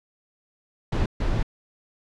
brown noise bursts at uneven times, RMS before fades -23 dBFS, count 2, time 0.92-1.06 / 1.2-1.43 s, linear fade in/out 5 ms, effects low-pass 5000 Hz 12 dB/octave

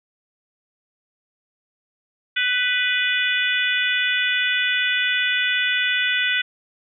harmonic tone with a mistuned harmonic, 493.9 Hz, B4, in tune, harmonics 3 / 4 / 5 / 6 / 7, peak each -23 / -24 / -25 / -26 / -26 dBFS, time 2.36-6.42 s, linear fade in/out 10 ms, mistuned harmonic 3, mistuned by +18 cents, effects none

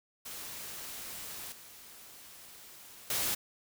white noise with level steps, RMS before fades -43 / -52 / -32 dBFS, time 0.25-3.35 s, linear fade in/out 10 ms, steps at 1.52 / 3.1 s, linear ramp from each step 2 ms, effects none

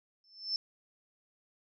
sine tone with exponential growth, 5300 Hz, E8, 9 cents sharp, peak -27 dBFS, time 0.24-0.56 s, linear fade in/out 1 ms, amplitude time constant 69 ms, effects none

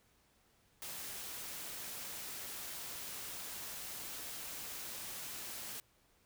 white noise, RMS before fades -45 dBFS, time 0.82-5.8 s, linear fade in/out 0 ms, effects pink hiss -71 dBFS RMS until 6.25 s

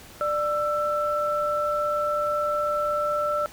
sine tone pair together, 593.3 / 1332 Hz, D5 / E6, +18 / +18 cents, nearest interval octave + major second, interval 1400 cents, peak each -25 dBFS, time 0.21-3.46 s, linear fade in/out 0 ms, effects pink hiss -46 dBFS RMS until 3.52 s

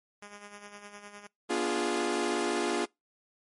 5% pulse tone with tremolo, 205.1 Hz, G#3, 21 cents flat, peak -32 dBFS, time 0.22-1.27 s, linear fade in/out 5 ms, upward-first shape sine, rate 9.8 Hz, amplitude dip 60%
sawtooth chord, B diminished seventh, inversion none, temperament equal with one note detuned, 243.3 / 293.7 / 349.2 / 415.3 Hz, B3 / D4 / F4 / Ab4, -26 / 0 / 0 / 0 cents, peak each -32 / -31 / -27 / -29 dBFS, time 1.49-2.86 s, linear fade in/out 20 ms
effects noise-tail reverb RT60 0.2 s tail -26 dB re dry + MP3 48 kbps

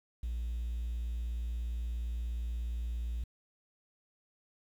triangle tone, 58.5 Hz, A#1, 7 cents sharp, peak -30 dBFS, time 0.23-3.24 s, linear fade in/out 5 ms, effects tanh soft clip ceiling -29 dBFS + 10-bit

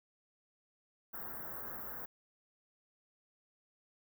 white band-stop noise, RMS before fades -44 dBFS, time 1.13-2.06 s, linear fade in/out 10 ms, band 1700 to 14000 Hz, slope 48 dB/octave, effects none

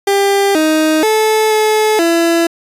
30% pulse tone with pitch steps, 397.9 / 312.4 / 435 / 430.9 / 335.5 Hz, G4 / D#4 / A4 / A4 / E4, +26 / +7 / -20 / -36 / +31 cents, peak -7 dBFS, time 0.07-2.47 s, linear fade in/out 5 ms, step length 480 ms, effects resampled to 32000 Hz

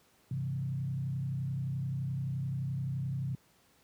sine tone with frequency modulation, 133.5 Hz, C3, 35 cents sharp, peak -31 dBFS, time 0.31-3.35 s, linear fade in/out 2 ms, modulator 31.6 Hz, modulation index 0.8, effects pink hiss -66 dBFS RMS until 3.83 s + high-pass 80 Hz 12 dB/octave

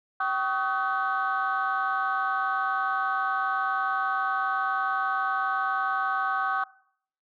sine tone cluster, 770 / 1122 / 1262 / 1515 Hz, G5 / C#6 / D#6 / F#6, -31 / +21 / +24 / +40 cents, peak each -29 dBFS, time 0.2-6.64 s, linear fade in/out 5 ms, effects noise-tail reverb RT60 0.6 s tail -20 dB re dry + tanh soft clip ceiling -17 dBFS

